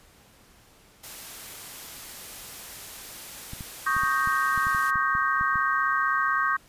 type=noise; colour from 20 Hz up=white; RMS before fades=-41 dBFS; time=1.03-4.91 s; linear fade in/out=10 ms
type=clicks; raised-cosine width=5 ms; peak=-25 dBFS; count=12; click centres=3.534 / 3.608 / 3.966 / 4.035 / 4.274 / 4.577 / 4.669 / 4.748 / 4.957 / 5.152 / 5.411 / 5.557 s
type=chord; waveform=sine; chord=Eb dominant seventh; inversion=third; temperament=equal; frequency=1108.7 / 1244.5 / 1568 / 1864.7 Hz; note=Db6 / Eb6 / G6 / Bb6; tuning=0 / 0 / 0 / 0 cents; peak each=-26 / -28 / -26 / -31 dBFS; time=3.86-6.57 s; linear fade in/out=10 ms
effects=pink hiss -56 dBFS RMS until 6.68 s + resampled to 32000 Hz